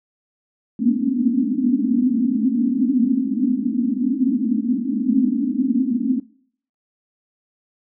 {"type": "band-pass noise", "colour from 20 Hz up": "white", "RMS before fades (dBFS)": -19, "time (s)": [0.79, 6.2], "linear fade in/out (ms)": 10, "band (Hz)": [220, 280], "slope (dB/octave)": 96, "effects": ["noise-tail reverb RT60 0.6 s tail -22 dB re dry"]}